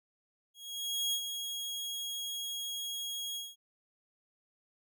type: tone with ADSR envelope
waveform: sawtooth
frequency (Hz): 3298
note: G#7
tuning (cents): -13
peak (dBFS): -26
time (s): 0.54-3.56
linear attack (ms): 590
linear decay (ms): 72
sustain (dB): -7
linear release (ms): 200
effects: none